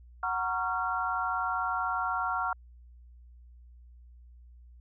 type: chord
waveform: sine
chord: Gb major seventh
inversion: none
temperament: equal with one note detuned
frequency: 740 / 932.3 / 1108.7 / 1376.1 Hz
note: Gb5 / Bb5 / Db6 / F6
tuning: 0 / 0 / 0 / -26 cents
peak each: -34 / -35 / -35 / -31 dBFS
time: 0.23-2.53 s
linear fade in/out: 2 ms
effects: added 60 Hz sine -50 dBFS peak until 4.8 s